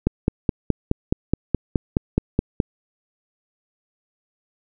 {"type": "click train", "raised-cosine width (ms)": 3, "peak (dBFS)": -4, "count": 13, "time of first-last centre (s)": [0.07, 2.602], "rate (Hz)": 4.74, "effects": []}